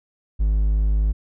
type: tone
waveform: triangle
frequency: 51.91 Hz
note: G#1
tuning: in tune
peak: -14 dBFS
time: 0.39-1.13 s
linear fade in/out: 20 ms
effects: none